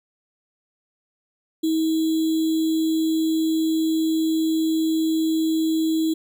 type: tone with sample-and-hold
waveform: sine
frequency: 320 Hz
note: D#4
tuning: 49 cents sharp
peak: -18 dBFS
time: 1.63-6.14 s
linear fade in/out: 10 ms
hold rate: 3675 Hz
effects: none